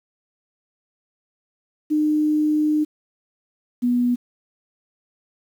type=tone pair in turn; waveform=sine; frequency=303.8 / 244.3 Hz; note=D#4 / B3; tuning=-41 / -19 cents; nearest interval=major third; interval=378 cents; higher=first; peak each=-16 dBFS; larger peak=neither; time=1.9-2.85 / 3.82-4.16 s; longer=first; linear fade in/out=20 ms; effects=8-bit